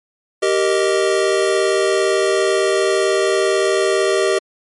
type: chord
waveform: square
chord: Eb major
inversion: first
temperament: just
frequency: 388.9 / 466.7 / 622.3 Hz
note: G4 / Bb4 / Eb5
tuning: -14 / +2 / 0 cents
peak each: -17 / -21 / -20 dBFS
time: 0.42-4.39 s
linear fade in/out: 10 ms
effects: MP3 48 kbps